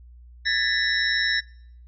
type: tone cluster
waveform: sine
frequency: 1670 / 1791 / 1979 / 3868 / 5400 Hz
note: G#6 / A6 / B6 / B7 / E8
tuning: +9 / +30 / +3 / -37 / +41 cents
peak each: -28 / -24 / -29 / -27 / -28 dBFS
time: 0.45-1.41 s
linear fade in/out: 20 ms
effects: noise-tail reverb RT60 0.7 s tail -26 dB re dry + added 60 Hz sine -44 dBFS peak until 1.87 s